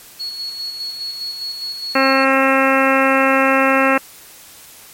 sine tone with tremolo, 4356 Hz, C#8, 31 cents flat, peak -22 dBFS, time 0.19-2.25 s, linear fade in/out 20 ms, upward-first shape square, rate 4.9 Hz, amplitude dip 40%
harmonic tone, 267.9 Hz, C4, 41 cents sharp, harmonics 1 / 2 / 3 / 4 / 5 / 6 / 7 / 8 / 9 / 10, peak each -18 / -17 / -22 / -21 / -19 / -22 / -22 / -24 / -26 / -22 dBFS, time 1.95-3.98 s, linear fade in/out 5 ms
effects white hiss -41 dBFS RMS until 4.93 s + MP3 64 kbps

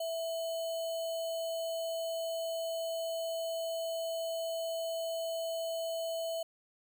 sine tone with sample-and-hold, 659.3 Hz, E5, in tune, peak -33 dBFS, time 0-6.43 s, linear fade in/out 5 ms, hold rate 3675 Hz, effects none

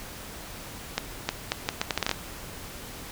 accelerating click train, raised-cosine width 0.2 ms, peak -7 dBFS, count 11, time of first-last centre 0.98-2.114 s, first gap 310 ms, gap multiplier 0.74, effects pink hiss -41 dBFS RMS until 3.11 s

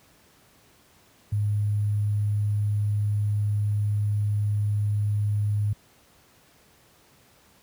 sine tone with sample-and-hold, 103.83 Hz, G#2, in tune, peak -21 dBFS, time 1.32-5.73 s, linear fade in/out 5 ms, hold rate 11025 Hz, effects pink hiss -58 dBFS RMS until 7.62 s + high-pass 60 Hz 12 dB/octave

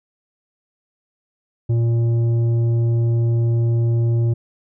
sine tone with tanh clipping, 116.54 Hz, A#2, in tune, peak -16 dBFS, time 1.69-4.34 s, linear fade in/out 10 ms, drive 8 dB, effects none

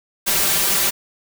white noise with comb filter, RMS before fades -18 dBFS, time 0.26-0.91 s, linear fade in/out 20 ms, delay 5.1 ms, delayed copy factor +0.8, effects none

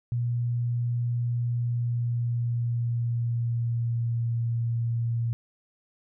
sine tone with pitch glide, 119.9 to 116.76 Hz, A#2 to A#2, +49 to +3 cents, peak -24 dBFS, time 0.12-5.33 s, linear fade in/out 0 ms, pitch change -46 cents, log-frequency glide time 1.53-4.35 s, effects none

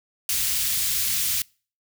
white band-stop noise, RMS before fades -24 dBFS, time 0.29-1.42 s, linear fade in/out 2 ms, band 120 to 2500 Hz, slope 12 dB/octave, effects noise-tail reverb RT60 0.4 s tail -26 dB re dry

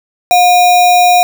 sine tone with sample-and-hold, 715 Hz, F5, 41 cents sharp, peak -4 dBFS, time 0.31-1.23 s, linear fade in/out 0 ms, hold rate 3150 Hz, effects none

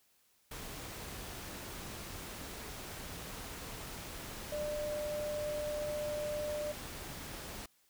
sine tone in noise, 597 Hz, D5, 28 cents sharp, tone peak -35 dBFS, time 4.52-6.72 s, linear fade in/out 5 ms, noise pink, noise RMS -45 dBFS, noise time 0.51-7.66 s, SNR +7 dB, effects white hiss -71 dBFS RMS until 7.89 s

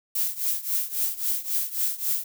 violet noise with tremolo, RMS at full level -23 dBFS, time 0.15-2.24 s, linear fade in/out 5 ms, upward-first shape triangle, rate 3.7 Hz, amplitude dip 90%, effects none

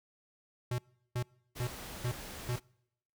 square tone bursts, 122.7 Hz, B2, 11 cents flat, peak -32 dBFS, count 5, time 0.71-2.56 s, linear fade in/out 5 ms, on 74 ms, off 370 ms
pink noise, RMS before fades -45 dBFS, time 1.55-2.6 s, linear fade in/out 20 ms
effects noise-tail reverb RT60 0.8 s tail -26 dB re dry

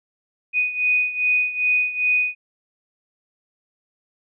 sine beating tone pair, 2485 / 2487.5 Hz, D#7 / D#7, -3 / -1 cents, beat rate 2.5 Hz, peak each -19 / -23 dBFS, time 0.53-2.35 s, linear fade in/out 50 ms, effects none

